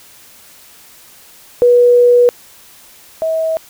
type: tone pair in turn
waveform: sine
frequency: 486.2 / 643.9 Hz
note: B4 / E5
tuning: -27 / -41 cents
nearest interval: perfect fourth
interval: 486 cents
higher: second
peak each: -5 / -13 dBFS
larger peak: first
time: 1.62-2.29 / 3.22-3.57 s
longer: first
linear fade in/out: 0 ms
effects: white hiss -42 dBFS RMS until 3.69 s